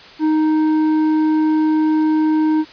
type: tone with tanh clipping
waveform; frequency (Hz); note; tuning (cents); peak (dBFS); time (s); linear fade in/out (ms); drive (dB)
sine; 311.1; D#4; 0; -14; 0.19-2.65; 50; 8
effects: white hiss -40 dBFS RMS until 2.72 s + resampled to 11025 Hz